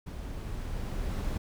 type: noise with level ramp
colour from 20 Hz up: brown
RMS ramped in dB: -39 to -31 dBFS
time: 0.06-1.38 s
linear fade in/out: 10 ms
effects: none